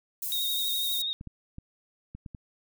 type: high-pass noise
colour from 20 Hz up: white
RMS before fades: -33 dBFS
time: 0.22-1.02 s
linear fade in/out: 5 ms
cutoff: 9900 Hz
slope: 12 dB/octave
type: tone with vibrato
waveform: sine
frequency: 3729 Hz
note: A#7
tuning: in tune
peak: -28 dBFS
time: 0.32-1.13 s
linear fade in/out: 0 ms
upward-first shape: sine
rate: 12 Hz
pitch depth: 34 cents each way
type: clicks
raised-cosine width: 5 ms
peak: -28 dBFS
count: 6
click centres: 1.211 / 1.273 / 1.584 / 2.15 / 2.262 / 2.348 s
effects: none